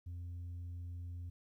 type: tone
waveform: sine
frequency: 87.31 Hz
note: F2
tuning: in tune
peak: -39 dBFS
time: 0.06-1.3 s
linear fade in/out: 10 ms
effects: tanh soft clip ceiling -41 dBFS + 13-bit